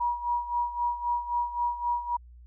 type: tone with tremolo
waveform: sine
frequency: 960 Hz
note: B5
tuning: 49 cents flat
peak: -23 dBFS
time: 0-2.17 s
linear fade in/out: 10 ms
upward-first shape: sine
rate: 3.8 Hz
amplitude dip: 75%
effects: added 60 Hz sine -47 dBFS peak until 2.46 s